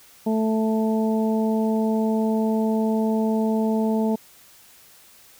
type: harmonic tone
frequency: 220 Hz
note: A3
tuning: in tune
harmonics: 1 / 2 / 3 / 4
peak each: -20 / -26 / -30 / -32 dBFS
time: 0.26-4.16 s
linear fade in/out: 10 ms
effects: white hiss -51 dBFS RMS until 5.39 s